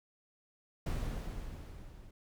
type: noise with level ramp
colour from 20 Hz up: brown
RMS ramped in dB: -33 to -54 dBFS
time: 0.86-2.11 s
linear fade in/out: 5 ms
effects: none